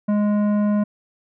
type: tone with tanh clipping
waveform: sine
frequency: 207.7 Hz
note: G#3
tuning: in tune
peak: -18 dBFS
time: 0.08-0.84 s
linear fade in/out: 10 ms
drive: 12 dB
effects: none